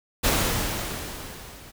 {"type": "noise with level ramp", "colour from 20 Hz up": "pink", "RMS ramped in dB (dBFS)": [-20, -46], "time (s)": [0.23, 1.72], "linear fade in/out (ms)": 20, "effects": []}